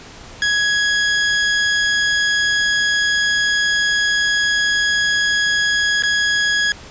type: tone with dropouts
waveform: sawtooth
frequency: 1667 Hz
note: G#6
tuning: 6 cents sharp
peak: -11 dBFS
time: 0.42-6.72 s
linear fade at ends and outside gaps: 1 ms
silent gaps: 6.023-6.035 s
effects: pink hiss -38 dBFS RMS until 6.9 s + resampled to 16000 Hz